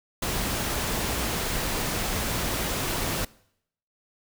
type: noise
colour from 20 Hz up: pink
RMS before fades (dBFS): -28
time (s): 0.22-3.25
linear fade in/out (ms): 5
effects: noise-tail reverb RT60 0.7 s tail -22 dB re dry